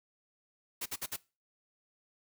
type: noise bursts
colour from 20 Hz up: white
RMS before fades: -37 dBFS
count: 4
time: 0.81-1.165 s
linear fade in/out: 10 ms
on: 49 ms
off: 53 ms
effects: noise-tail reverb RT60 0.3 s tail -21 dB re dry